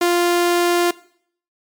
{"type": "tone", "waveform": "sawtooth", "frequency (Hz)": 348.8, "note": "F4", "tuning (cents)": -2, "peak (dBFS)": -10, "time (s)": [0.01, 0.91], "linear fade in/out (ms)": 5, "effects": ["noise-tail reverb RT60 0.6 s tail -20 dB re dry", "MP3 96 kbps"]}